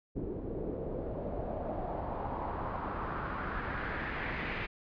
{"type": "noise with low-pass filter sweep", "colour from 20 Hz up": "pink", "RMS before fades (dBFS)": -37, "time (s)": [0.15, 4.67], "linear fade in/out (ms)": 20, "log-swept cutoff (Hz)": [370, 2300], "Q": 2.8, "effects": ["resampled to 11025 Hz"]}